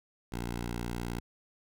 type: tone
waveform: 10% pulse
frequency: 59 Hz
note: A#1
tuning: 22 cents sharp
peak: -26 dBFS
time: 0.32-1.2 s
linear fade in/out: 5 ms
effects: none